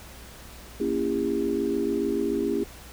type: chord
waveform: sine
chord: A# diminished seventh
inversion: none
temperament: just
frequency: 233.1 / 279.7 / 335.6 / 402.8 Hz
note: A#3 / C#4 / E4 / G4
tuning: 0 / +16 / +31 / +47 cents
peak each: -31 / -29 / -29 / -27 dBFS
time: 0.8-2.64 s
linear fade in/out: 5 ms
effects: added 60 Hz sine -46 dBFS peak until 2.92 s + pink hiss -46 dBFS RMS until 2.92 s